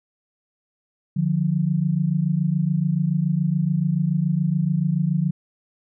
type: tone pair together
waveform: sine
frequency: 150.17 / 177.2 Hz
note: D3 / F3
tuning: +39 / +25 cents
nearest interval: minor third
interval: 286 cents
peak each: -21 dBFS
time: 1.16-5.31 s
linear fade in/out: 10 ms
effects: none